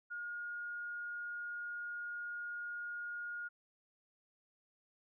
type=tone; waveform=sine; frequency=1429 Hz; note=F6; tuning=39 cents sharp; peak=-40 dBFS; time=0.1-3.49 s; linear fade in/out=20 ms; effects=none